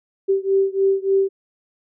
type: beating tone pair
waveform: sine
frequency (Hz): 387.6 / 391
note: G4 / G4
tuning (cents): -20 / -4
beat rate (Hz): 3.4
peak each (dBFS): -18 / -19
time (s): 0.28-1.29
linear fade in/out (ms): 20
effects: none